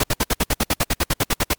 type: noise bursts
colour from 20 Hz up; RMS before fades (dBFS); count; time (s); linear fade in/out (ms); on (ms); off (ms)
pink; -18; 16; 0-1.536; 5; 36; 64
effects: pink hiss -61 dBFS RMS until 1.58 s + MP3 96 kbps